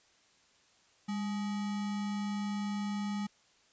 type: tone with sample-and-hold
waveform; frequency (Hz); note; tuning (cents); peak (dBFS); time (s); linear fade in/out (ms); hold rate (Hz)
sine; 203.1; G#3; -38; -32; 1.08-3.27; 10; 1050
effects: white hiss -66 dBFS RMS until 3.72 s + resampled to 16000 Hz